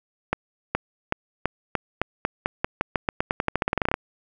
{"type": "accelerating click train", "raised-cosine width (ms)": 0.5, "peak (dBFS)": -6, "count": 26, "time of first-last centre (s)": [0.33, 3.941], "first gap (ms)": 420, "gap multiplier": 0.89, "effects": []}